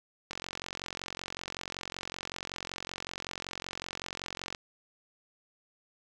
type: click train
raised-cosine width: 0.2 ms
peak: -19 dBFS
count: 193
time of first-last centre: 0.31-4.548 s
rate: 45.3 Hz
effects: none